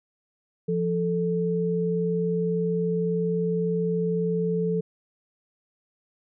sine tone pair together, 172.75 / 439.1 Hz, F3 / A4, -19 / -4 cents, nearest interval octave + major third, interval 1615 cents, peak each -25 dBFS, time 0.68-4.81 s, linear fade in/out 10 ms, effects none

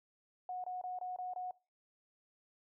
sine tone bursts, 731 Hz, F#5, 21 cents flat, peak -38 dBFS, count 6, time 0.49-1.51 s, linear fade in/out 2 ms, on 150 ms, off 24 ms, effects noise-tail reverb RT60 0.3 s tail -22 dB re dry

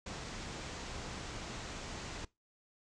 pink low-pass noise, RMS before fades -44 dBFS, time 0.06-2.25 s, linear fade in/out 5 ms, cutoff 7700 Hz, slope 48 dB/octave, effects noise-tail reverb RT60 0.2 s tail -21 dB re dry

